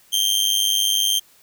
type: tone with amplitude modulation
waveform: sawtooth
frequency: 3166 Hz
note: G7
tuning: 17 cents sharp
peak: -10 dBFS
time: 0.12-1.2 s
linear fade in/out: 20 ms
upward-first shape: sine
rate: 100 Hz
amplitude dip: 90%
effects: white hiss -54 dBFS RMS until 1.42 s